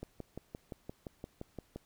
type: click train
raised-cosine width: 2 ms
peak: -28 dBFS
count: 11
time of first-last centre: 0.03-1.76 s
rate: 5.78 Hz
effects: pink hiss -69 dBFS RMS until 1.85 s